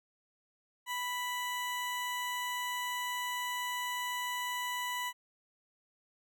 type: tone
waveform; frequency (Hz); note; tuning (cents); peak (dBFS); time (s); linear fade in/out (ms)
20% pulse; 987.8; B5; 0; -29; 0.86-5.13; 50
effects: none